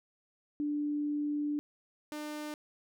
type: tone pair in turn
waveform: sine / sawtooth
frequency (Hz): 294.3 / 300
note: D4 / D4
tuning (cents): +4 / +37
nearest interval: unison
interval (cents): 33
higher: second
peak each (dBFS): -30 / -34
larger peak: first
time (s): 0.6-1.59 / 2.12-2.54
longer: first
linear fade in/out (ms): 0
effects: none